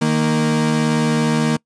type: tone pair together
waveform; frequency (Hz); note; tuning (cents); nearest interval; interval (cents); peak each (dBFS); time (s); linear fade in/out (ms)
35% pulse; 155.56 / 232.6; D#3 / A#3; 0 / -4; perfect fifth; 696; -17 / -15; 0.01-1.57; 10
effects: noise-tail reverb RT60 0.1 s tail -24 dB re dry + resampled to 22050 Hz